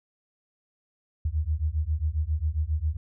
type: beating tone pair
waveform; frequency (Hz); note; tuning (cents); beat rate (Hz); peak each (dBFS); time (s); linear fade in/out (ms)
sine; 73.8 / 81.2; D2 / E2; +9 / -26; 7.4; -27; 1.25-2.97; 5
effects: none